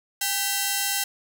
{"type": "ring-modulated tone", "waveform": "5% pulse", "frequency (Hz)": 1174.7, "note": "D6", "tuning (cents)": 0, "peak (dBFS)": -8, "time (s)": [0.21, 1.04], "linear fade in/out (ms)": 5, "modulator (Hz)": 371, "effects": []}